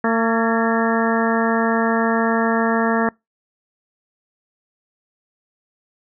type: harmonic tone with a mistuned harmonic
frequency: 226.8 Hz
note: A#3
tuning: 47 cents flat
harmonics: 1 / 2 / 3 / 4 / 5 / 6 / 7 / 8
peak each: -19 / -22 / -24 / -25 / -26 / -27 / -27 / -28 dBFS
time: 0.04-3.09 s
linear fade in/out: 2 ms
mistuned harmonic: 7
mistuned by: +74 cents
effects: noise-tail reverb RT60 0.2 s tail -26 dB re dry